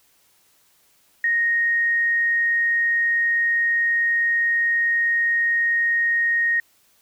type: tone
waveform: sine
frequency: 1864.7 Hz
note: A#6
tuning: in tune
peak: -17 dBFS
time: 1.24-6.6 s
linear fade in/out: 2 ms
effects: white hiss -60 dBFS RMS until 7.01 s